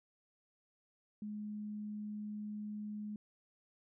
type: tone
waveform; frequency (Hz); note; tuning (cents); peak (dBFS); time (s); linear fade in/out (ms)
sine; 210.1; G#3; +20; -40; 1.22-3.16; 2
effects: none